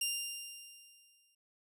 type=tone with exponential decay; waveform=15% pulse; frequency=2794 Hz; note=F7; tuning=in tune; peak=-24 dBFS; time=0.01-1.35 s; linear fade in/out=5 ms; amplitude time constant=290 ms; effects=none